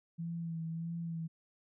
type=tone with vibrato; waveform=sine; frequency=165.7 Hz; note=E3; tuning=9 cents sharp; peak=-36 dBFS; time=0.18-1.28 s; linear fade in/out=20 ms; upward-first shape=sine; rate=1.6 Hz; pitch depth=31 cents each way; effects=none